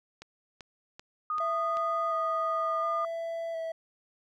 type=click train; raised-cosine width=0.2 ms; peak=-27 dBFS; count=5; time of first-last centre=0.22-1.77 s; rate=2.58 Hz
type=tone with pitch glide; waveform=sine; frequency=1235 to 1214.5 Hz; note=D#6 to D#6; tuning=-13 to -42 cents; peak=-28 dBFS; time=1.3-3.05 s; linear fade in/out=2 ms; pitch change=-29 cents; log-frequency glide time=2.46-2.88 s
type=tone with vibrato; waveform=triangle; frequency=659.3 Hz; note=E5; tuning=in tune; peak=-30 dBFS; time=1.4-3.72 s; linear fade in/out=5 ms; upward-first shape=square; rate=0.7 Hz; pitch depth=15 cents each way
effects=none